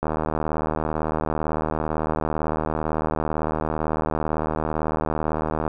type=click train; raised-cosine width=1 ms; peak=-10 dBFS; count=441; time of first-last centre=0.03-5.678 s; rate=77.9 Hz; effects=none